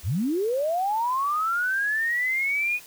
sine linear sweep, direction up, 61.5 to 2489 Hz, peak -22 dBFS, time 0.03-2.8 s, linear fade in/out 50 ms, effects white hiss -47 dBFS RMS until 2.86 s

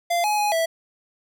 square tone with pitch steps, 691 / 841 / 833 / 657 Hz, F5 / G#5 / G#5 / E5, -19 / +22 / +5 / -6 cents, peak -20 dBFS, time 0.1-0.66 s, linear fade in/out 10 ms, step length 140 ms, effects none

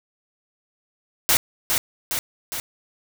white noise with echo, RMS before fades -17 dBFS, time 1.29-1.37 s, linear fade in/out 0 ms, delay 410 ms, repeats 3, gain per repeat -4 dB, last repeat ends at 2.6 s, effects none

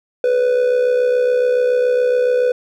triangle tone with amplitude modulation, 495.8 Hz, B4, 7 cents sharp, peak -8 dBFS, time 0.24-2.52 s, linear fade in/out 2 ms, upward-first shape sine, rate 67.1 Hz, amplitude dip 55%, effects none

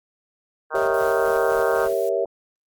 harmonic tone, 155.56 Hz, D#3, in tune, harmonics 3 / 4 / 5 / 6 / 7 / 8 / 9 / 10, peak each -31 / -31 / -31 / -31 / -31 / -31 / -31 / -31 dBFS, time 0.7-1.89 s, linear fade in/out 50 ms
sine chord, G diminished seventh, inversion none, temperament equal, 392 / 466.2 / 554.4 / 659.3 Hz, G4 / Bb4 / Db5 / Fb5, 0 / 0 / 0 / 0 cents, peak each -25 dBFS, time 0.74-2.25 s, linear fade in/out 5 ms
pink noise with tremolo, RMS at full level -41 dBFS, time 0.75-1.93 s, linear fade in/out 2 ms, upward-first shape square, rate 4 Hz, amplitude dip 50%
blue noise, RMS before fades -42 dBFS, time 0.94-2.09 s, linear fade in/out 0 ms
effects Opus 48 kbps

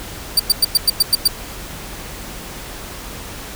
sawtooth tone bursts, 4644 Hz, D8, 20 cents flat, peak -6 dBFS, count 8, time 0.37-1.278 s, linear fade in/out 5 ms, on 26 ms, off 100 ms, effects added 47 Hz sine -39 dBFS peak until 3.55 s + pink hiss -32 dBFS RMS until 3.55 s

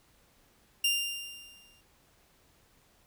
sawtooth tone with exponential decay, 2794 Hz, F7, in tune, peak -20 dBFS, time 0.84-1.81 s, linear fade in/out 5 ms, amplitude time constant 210 ms, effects pink hiss -65 dBFS RMS until 3.06 s

